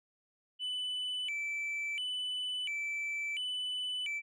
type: tone with vibrato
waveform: sine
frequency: 2637 Hz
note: E7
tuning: in tune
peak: -31 dBFS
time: 0.59-4.22 s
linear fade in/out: 50 ms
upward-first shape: square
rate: 0.72 Hz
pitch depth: 220 cents each way
effects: tanh soft clip ceiling -33 dBFS